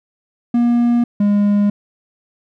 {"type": "tone pair in turn", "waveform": "triangle", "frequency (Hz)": [238.4, 204.6], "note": ["A#3", "G#3"], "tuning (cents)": [39, -26], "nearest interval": "minor third", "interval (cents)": 265, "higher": "first", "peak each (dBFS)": -9, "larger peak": "neither", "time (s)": [[0.54, 1.04], [1.2, 1.7]], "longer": "neither", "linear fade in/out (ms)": 5, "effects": []}